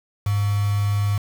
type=tone with quantisation; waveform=sine; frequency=102.1 Hz; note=G#2; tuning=29 cents flat; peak=-18 dBFS; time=0.26-1.18 s; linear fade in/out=5 ms; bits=5; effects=none